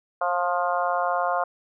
harmonic tone with a mistuned harmonic, 176.3 Hz, F3, 17 cents sharp, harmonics 3 / 4 / 5 / 6 / 7 / 8, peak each -29 / -25 / -32 / -28 / -31 / -32 dBFS, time 0.21-1.44 s, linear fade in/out 5 ms, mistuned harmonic 3, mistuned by +19 cents, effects none

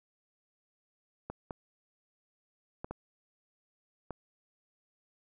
clicks, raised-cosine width 1 ms, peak -24 dBFS, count 5, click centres 1.3 / 1.508 / 2.845 / 2.91 / 4.107 s, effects none

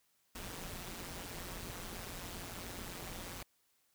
pink noise with amplitude modulation, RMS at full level -42 dBFS, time 0.35-3.43 s, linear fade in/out 5 ms, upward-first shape sine, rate 178 Hz, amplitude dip 75%, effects white hiss -75 dBFS RMS until 3.94 s

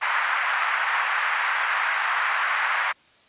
white band-pass noise, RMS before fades -24 dBFS, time 0.01-2.93 s, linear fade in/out 20 ms, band 940 to 2000 Hz, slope 24 dB/octave, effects white hiss -56 dBFS RMS until 3.28 s + resampled to 8000 Hz

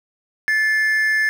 triangle tone pair together, 1743 / 2115 Hz, A6 / C7, -17 / +18 cents, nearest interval minor third, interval 335 cents, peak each -14 / -23 dBFS, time 0.48-1.29 s, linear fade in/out 0 ms, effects none

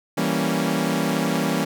sawtooth chord, E diminished seventh, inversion none, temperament equal, 164.81 / 196 / 233.1 / 277.2 Hz, E3 / G3 / Bb3 / Db4, 0 / 0 / 0 / 0 cents, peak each -22 dBFS, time 0.17-1.65 s, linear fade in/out 10 ms, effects none

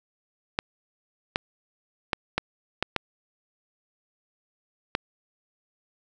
clicks, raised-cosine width 0.3 ms, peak -7 dBFS, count 7, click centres 0.589 / 1.359 / 2.132 / 2.38 / 2.826 / 2.963 / 4.951 s, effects none

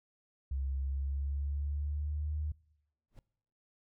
sine tone with pitch glide, 67.5 to 75.77 Hz, C#2 to D#2, -45 to -45 cents, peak -32 dBFS, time 0.51-2.52 s, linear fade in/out 5 ms, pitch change +200 cents, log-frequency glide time 0.79-2.36 s
brown noise with exponential growth, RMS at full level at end -48 dBFS, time 3.08-3.19 s, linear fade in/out 1 ms, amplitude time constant 22 ms
effects noise-tail reverb RT60 0.8 s tail -23 dB re dry

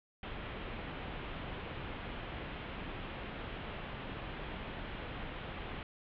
pink low-pass noise, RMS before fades -43 dBFS, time 0.23-5.83 s, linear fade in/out 2 ms, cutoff 3400 Hz, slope 48 dB/octave, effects none

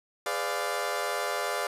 20% pulse chord, G# diminished seventh, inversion none, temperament equal with one note detuned, 415.3 / 504.6 / 587.3 / 698.5 Hz, G#4 / B4 / D5 / F5, 0 / +37 / 0 / 0 cents, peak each -31 / -30 / -28 / -29 dBFS, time 0.26-1.67 s, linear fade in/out 2 ms, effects resampled to 32000 Hz + 10-bit

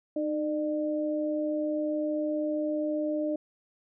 sine tone pair together, 306.5 / 601.1 Hz, D#4 / D5, -26 / +40 cents, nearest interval octave, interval 1166 cents, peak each -29 / -30 dBFS, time 0.16-3.36 s, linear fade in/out 5 ms, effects none

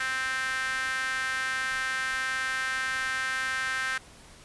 sawtooth tone with high-pass filter, 261.6 Hz, C4, in tune, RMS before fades -30 dBFS, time 0-3.98 s, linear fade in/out 5 ms, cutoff 1600 Hz, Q 4.7, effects pink hiss -51 dBFS RMS until 4.44 s + resampled to 24000 Hz

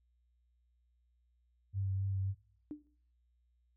sine tone with vibrato, 96.9 Hz, G2, 20 cents flat, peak -32 dBFS, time 1.73-2.35 s, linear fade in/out 50 ms, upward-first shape triangle, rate 3.7 Hz, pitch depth 23 cents each way
sine tone with exponential decay, 298.2 Hz, D4, 27 cents sharp, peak -36 dBFS, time 2.71-2.87 s, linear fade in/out 0 ms, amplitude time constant 34 ms
effects noise-tail reverb RT60 0.5 s tail -20 dB re dry + added 60 Hz sine -70 dBFS peak until 3.76 s

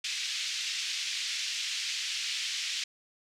pink band-pass noise, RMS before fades -34 dBFS, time 0.04-2.84 s, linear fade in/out 5 ms, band 2400 to 6300 Hz, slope 24 dB/octave, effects none

